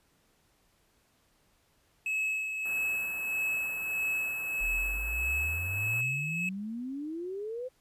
triangle tone with tremolo, 2582 Hz, E7, 37 cents flat, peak -26 dBFS, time 2.06-6.49 s, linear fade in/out 2 ms, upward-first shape sine, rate 1.6 Hz, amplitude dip 45%
white band-stop noise, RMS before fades -43 dBFS, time 2.65-6.01 s, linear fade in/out 5 ms, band 1800 to 11000 Hz, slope 96 dB/octave
sine exponential sweep, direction up, 36.67 to 521 Hz, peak -34 dBFS, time 4.6-7.69 s, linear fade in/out 20 ms
effects pink hiss -69 dBFS RMS until 7.8 s + resampled to 32000 Hz

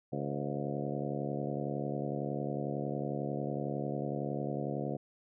harmonic tone with a mistuned harmonic, 71 Hz, C#2, 42 cents sharp, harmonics 2 / 3 / 4 / 5 / 6 / 7 / 8 / 9 / 10, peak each -38 / -40 / -41 / -42 / -43 / -43 / -44 / -45 / -45 dBFS, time 0.12-4.97 s, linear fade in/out 10 ms, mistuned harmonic 8, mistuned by -67 cents, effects none

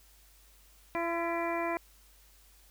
harmonic tone with a mistuned harmonic, 338.1 Hz, E4, 44 cents sharp, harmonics 1 / 2 / 3 / 4 / 5 / 6 / 7, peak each -35 / -34 / -36 / -44 / -45 / -41 / -41 dBFS, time 0.95-1.77 s, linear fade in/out 0 ms, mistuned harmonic 6, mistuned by -36 cents, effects added 50 Hz sine -60 dBFS peak until 2.7 s + white hiss -62 dBFS RMS until 2.7 s

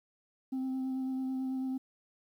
sine tone with vibrato, 261.6 Hz, C4, in tune, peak -29 dBFS, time 0.52-1.78 s, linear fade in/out 10 ms, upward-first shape sine, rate 9.1 Hz, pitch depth 14 cents each way, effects tanh soft clip ceiling -31 dBFS + 11-bit

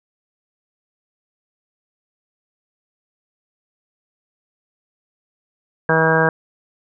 harmonic tone, 161 Hz, E3, 41 cents flat, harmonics 1 / 2 / 3 / 4 / 5 / 6 / 7 / 8 / 9 / 10, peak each -20 / -26 / -18 / -22 / -25 / -22 / -26 / -28 / -26 / -18 dBFS, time 5.89-6.29 s, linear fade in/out 2 ms, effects none

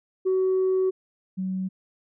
sine tone pair in turn, 375.7 / 187.85 Hz, F#4 / F#3, +26 / +26 cents, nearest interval octave, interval 1200 cents, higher first, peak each -18 / -25 dBFS, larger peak first, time 0.25-0.91 / 1.37-1.69 s, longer first, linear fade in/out 20 ms, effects tanh soft clip ceiling -17 dBFS

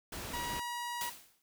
pink noise, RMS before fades -42 dBFS, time 0.12-0.6 s, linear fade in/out 5 ms
sawtooth tone, 960 Hz, B5, 49 cents flat, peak -33 dBFS, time 0.33-1.1 s, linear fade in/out 10 ms
white noise with exponential decay, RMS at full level -37 dBFS, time 1.01-1.42 s, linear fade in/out 1 ms, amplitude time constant 87 ms
effects none

